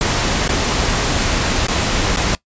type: noise with dropouts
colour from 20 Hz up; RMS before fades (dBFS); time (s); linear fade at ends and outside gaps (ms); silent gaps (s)
pink; -17; 0.01-2.35; 0; 0.478-0.492 / 1.668-1.684 / 2.161-2.171
effects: noise-tail reverb RT60 0.1 s tail -20 dB re dry + resampled to 16000 Hz